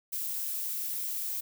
violet noise, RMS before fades -34 dBFS, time 0.12-1.41 s, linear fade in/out 10 ms, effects none

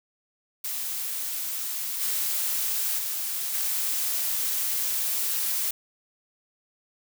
blue noise with level steps, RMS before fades -31 / -27 / -30 / -27 dBFS, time 0.64-5.71 s, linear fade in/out 5 ms, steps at 2 / 2.98 / 3.53 s, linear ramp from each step 20 ms, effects none

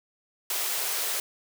white high-pass noise, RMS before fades -29 dBFS, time 0.5-1.2 s, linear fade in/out 2 ms, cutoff 350 Hz, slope 96 dB/octave, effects none

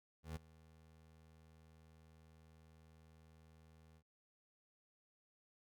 25% pulse tone with ADSR envelope, 80 Hz, D#2, 49 cents sharp, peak -38 dBFS, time 0.23-4.03 s, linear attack 130 ms, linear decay 14 ms, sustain -21 dB, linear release 64 ms, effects none

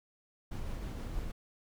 brown noise with tremolo, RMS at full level -37 dBFS, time 0.51-1.32 s, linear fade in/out 10 ms, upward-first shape triangle, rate 6.3 Hz, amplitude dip 25%, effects none

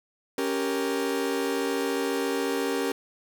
40% pulse chord, G diminished, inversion second, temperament equal, 277.2 / 392 / 466.2 Hz, Db4 / G4 / Bb4, 0 / 0 / 0 cents, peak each -29 dBFS, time 0.38-2.92 s, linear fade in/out 2 ms, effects none

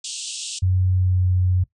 white band-pass noise, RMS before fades -31 dBFS, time 0.04-0.59 s, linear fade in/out 5 ms, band 2700 to 8800 Hz, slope 96 dB/octave
sine tone with pitch glide, 92.5 to 91.44 Hz, F#2 to F#2, 0 to -20 cents, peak -16 dBFS, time 0.62-1.64 s, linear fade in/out 10 ms, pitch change -20 cents, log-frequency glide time 0.91-1.25 s
effects noise-tail reverb RT60 0.1 s tail -17 dB re dry

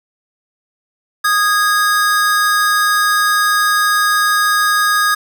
square tone pair together, 1238.3 / 1649 Hz, D#6 / G#6, -9 / -13 cents, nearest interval perfect fourth, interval 496 cents, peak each -15 dBFS, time 1.24-5.15 s, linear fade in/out 10 ms, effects none

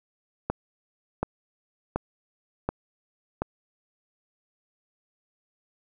click train, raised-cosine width 1 ms, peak -11 dBFS, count 5, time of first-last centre 0.5-3.42 s, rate 1.37 Hz, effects none

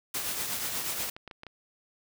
white noise with tremolo, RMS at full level -31 dBFS, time 0.14-1.1 s, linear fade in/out 5 ms, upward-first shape triangle, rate 8.3 Hz, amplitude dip 45%
clicks, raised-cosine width 0.3 ms, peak -27 dBFS, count 10, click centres 0.699 / 0.761 / 0.927 / 1.042 / 1.087 / 1.165 / 1.277 / 1.312 / 1.434 / 1.467 s
effects none

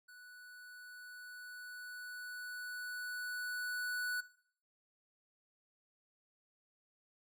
square tone with level ramp, 1480 Hz, F#6, in tune, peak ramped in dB -55 to -36 dBFS, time 0.08-4.21 s, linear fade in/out 10 ms, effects noise-tail reverb RT60 0.6 s tail -18 dB re dry

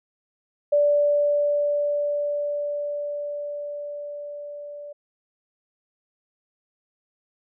sine tone with level ramp, 583 Hz, D5, 13 cents flat, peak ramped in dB -15 to -35 dBFS, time 0.72-4.93 s, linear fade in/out 10 ms, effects none

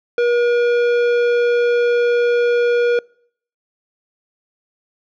triangle tone with tanh clipping, 479.3 Hz, A#4, 48 cents sharp, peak -15 dBFS, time 0.18-2.99 s, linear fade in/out 2 ms, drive 17 dB, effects noise-tail reverb RT60 0.6 s tail -26 dB re dry

